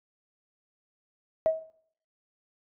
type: tone with exponential decay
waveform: sine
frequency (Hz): 640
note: D#5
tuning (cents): +49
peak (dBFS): -17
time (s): 1.46-1.7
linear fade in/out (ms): 0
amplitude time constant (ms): 52
effects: noise-tail reverb RT60 0.6 s tail -17 dB re dry + tanh soft clip ceiling -13 dBFS